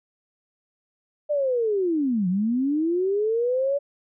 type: linear two-way sweep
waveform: sine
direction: down then up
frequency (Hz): 604 to 174.61 to 573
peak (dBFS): -20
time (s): 1.29-3.79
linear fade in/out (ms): 20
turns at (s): 2.28
effects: none